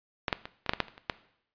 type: clicks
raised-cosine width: 0.3 ms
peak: -11 / -9 / -22 / -21 / -7 / -12 / -8 / -30 / -30 / -11 dBFS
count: 10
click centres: 0.282 / 0.328 / 0.455 / 0.663 / 0.694 / 0.735 / 0.803 / 0.883 / 0.979 / 1.098 s
effects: noise-tail reverb RT60 0.7 s tail -17 dB re dry + resampled to 11025 Hz